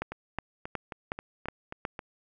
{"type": "two click trains", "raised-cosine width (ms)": 0.5, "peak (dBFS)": [-16, -22], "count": [6, 8], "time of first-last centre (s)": [[0.02, 1.852], [0.12, 1.992]], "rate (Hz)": [2.73, 3.74], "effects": []}